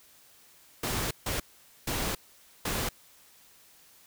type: noise bursts at uneven times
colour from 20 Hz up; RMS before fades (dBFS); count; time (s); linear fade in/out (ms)
pink; -31; 4; 0.83-1.11 / 1.26-1.4 / 1.87-2.15 / 2.65-2.89; 5
effects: white hiss -58 dBFS RMS until 4.06 s